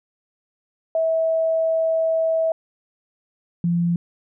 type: tone pair in turn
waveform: sine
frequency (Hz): 649 / 171.9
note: E5 / F3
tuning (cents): -27 / -27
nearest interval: octave + major seventh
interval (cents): 2300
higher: first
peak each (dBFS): -17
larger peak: neither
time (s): 0.95-2.52 / 3.64-3.96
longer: first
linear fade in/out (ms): 2
effects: none